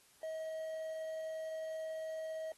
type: tone with quantisation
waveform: triangle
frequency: 637 Hz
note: D#5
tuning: 41 cents sharp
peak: -37 dBFS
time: 0.23-2.52 s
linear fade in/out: 2 ms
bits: 10
effects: white hiss -66 dBFS RMS until 2.57 s + AAC 32 kbps